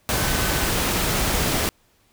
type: tone in noise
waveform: sine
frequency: 1515 Hz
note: F#6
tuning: 40 cents sharp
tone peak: -33 dBFS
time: 0.14-0.69 s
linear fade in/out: 0 ms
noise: pink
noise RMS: -22 dBFS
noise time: 0.09-1.69 s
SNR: -14 dB
effects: pink hiss -61 dBFS RMS until 2.12 s